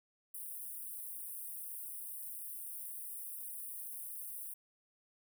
white high-pass noise, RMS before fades -45 dBFS, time 0.34-4.54 s, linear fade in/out 5 ms, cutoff 8800 Hz, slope 96 dB/octave, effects none

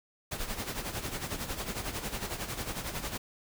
pink noise with tremolo, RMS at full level -34 dBFS, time 0.31-3.18 s, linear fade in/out 10 ms, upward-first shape sine, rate 11 Hz, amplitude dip 65%, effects none

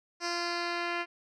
10% pulse tone with low-pass filter sweep, 345.6 Hz, F4, 18 cents flat, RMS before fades -33 dBFS, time 0.2-1.06 s, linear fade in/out 50 ms, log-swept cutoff 5700 to 3000 Hz, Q 2.9, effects none

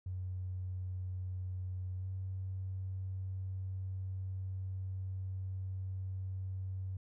triangle tone with pitch glide, 92.2 to 94.41 Hz, F#2 to F#2, -6 to +35 cents, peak -33 dBFS, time 0.06-6.97 s, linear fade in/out 5 ms, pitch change +41 cents, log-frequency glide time 1.97-2.07 s, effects tanh soft clip ceiling -35 dBFS

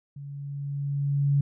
sine tone with level ramp, 141.4 Hz, C#3, 35 cents sharp, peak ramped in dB -37 to -18 dBFS, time 0.16-1.41 s, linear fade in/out 5 ms, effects none

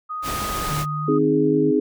sine tone, 1244.5 Hz, D#6, in tune, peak -26 dBFS, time 0.09-1.19 s, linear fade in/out 20 ms
pink noise, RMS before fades -28 dBFS, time 0.22-0.86 s, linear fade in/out 50 ms
sine tone with pitch glide, 149.1 to 154.18 Hz, D3 to D#3, +27 to -15 cents, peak -25 dBFS, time 0.69-1.72 s, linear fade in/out 20 ms, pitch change +58 cents, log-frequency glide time 0.87-1.23 s
sine chord, Ab major, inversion first, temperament equal, 261.6 / 311.1 / 415.3 Hz, C4 / Eb4 / Ab4, 0 / 0 / 0 cents, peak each -21 / -20 / -19 dBFS, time 1.08-1.8 s, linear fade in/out 5 ms
effects none

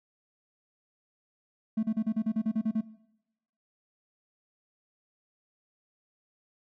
triangle tone bursts, 220 Hz, A3, in tune, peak -21 dBFS, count 11, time 1.77-2.811 s, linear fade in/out 10 ms, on 61 ms, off 37 ms, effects noise-tail reverb RT60 0.9 s tail -22 dB re dry + tanh soft clip ceiling -20 dBFS

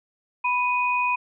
sine tone pair together, 987.8 / 2489 Hz, B5 / D#7, 0 / 0 cents, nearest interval octave + major third, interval 1600 cents, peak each -22 / -24 dBFS, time 0.44-1.16 s, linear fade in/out 10 ms, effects none

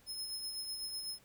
sawtooth tone with tremolo, 5170 Hz, E8, 34 cents flat, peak -35 dBFS, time 0.06-1.19 s, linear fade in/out 50 ms, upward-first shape sine, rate 8 Hz, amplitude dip 40%, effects pink hiss -65 dBFS RMS until 1.24 s

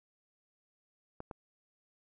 clicks, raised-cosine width 1 ms, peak -28 dBFS, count 2, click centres 1.204 / 1.312 s, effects none

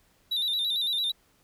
triangle tone with vibrato, 3755 Hz, A#7, 12 cents sharp, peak -24 dBFS, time 0.31-1.12 s, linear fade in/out 10 ms, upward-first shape square, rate 8.9 Hz, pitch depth 67 cents each way, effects pink hiss -65 dBFS RMS until 1.43 s

